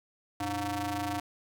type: ring-modulated tone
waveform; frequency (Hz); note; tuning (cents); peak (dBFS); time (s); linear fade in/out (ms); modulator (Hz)
sawtooth; 207.7; G#3; 0; -24; 0.4-1.2; 5; 506
effects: 10-bit